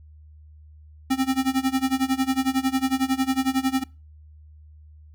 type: tone with tremolo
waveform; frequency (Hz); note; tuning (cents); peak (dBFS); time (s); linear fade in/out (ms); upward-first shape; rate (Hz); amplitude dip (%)
square; 264; C4; +16; -18; 1.1-3.84; 10; sine; 11; 90
effects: noise-tail reverb RT60 0.3 s tail -24 dB re dry + added 76 Hz sine -45 dBFS peak until 5.14 s